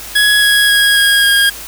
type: tone with pitch steps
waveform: 25% pulse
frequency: 1674 / 1661.5 / 1649 / 1636.7 / 1624.5 Hz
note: G#6 / G#6 / G#6 / G#6 / G#6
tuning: +13 / 0 / -13 / -26 / -39 cents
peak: -4 dBFS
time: 0.15-1.5 s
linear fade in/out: 10 ms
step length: 270 ms
effects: added 50 Hz sine -38 dBFS peak until 1.67 s + white hiss -29 dBFS RMS until 1.67 s